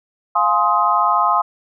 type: chord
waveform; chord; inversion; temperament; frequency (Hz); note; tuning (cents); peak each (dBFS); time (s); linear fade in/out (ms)
sine; F minor seventh; none; just; 698.5 / 838.1 / 1047.7 / 1257.2; F5 / Ab5 / C6 / Eb6; 0 / +16 / +2 / +18; -21 / -20 / -17 / -17; 0.35-1.42; 10
effects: none